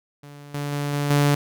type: tone with level steps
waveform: sawtooth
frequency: 144.3 Hz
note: D3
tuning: 30 cents flat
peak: -36 / -22 / -20 / -18 / -12 dBFS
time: 0.23-1.35 s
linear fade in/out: 5 ms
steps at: 0.54 / 0.72 / 0.93 / 1.1 s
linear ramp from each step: 5 ms
effects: none